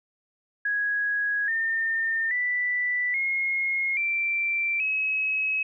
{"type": "tone with pitch steps", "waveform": "sine", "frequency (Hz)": [1661.2, 1811.6, 1975.5, 2154, 2349, 2562], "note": ["G#6", "A#6", "B6", "C7", "D7", "E7"], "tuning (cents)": [0, -50, 0, 50, 0, -50], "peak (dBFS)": -23, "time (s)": [0.65, 5.63], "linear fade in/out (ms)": 5, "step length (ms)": 830, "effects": []}